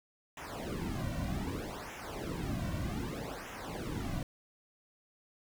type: noise with flanger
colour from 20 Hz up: brown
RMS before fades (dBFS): -38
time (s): 0.37-4.23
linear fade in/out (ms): 2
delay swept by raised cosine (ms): 0.22 to 2.42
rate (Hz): 0.64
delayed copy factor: -0.95
effects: none